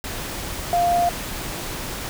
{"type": "tone in noise", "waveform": "sine", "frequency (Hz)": 698.5, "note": "F5", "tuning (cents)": 0, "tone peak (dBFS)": -16, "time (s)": [0.73, 1.09], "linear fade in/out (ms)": 0, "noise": "pink", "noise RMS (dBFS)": -30, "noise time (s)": [0.04, 2.09], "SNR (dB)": 11, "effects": []}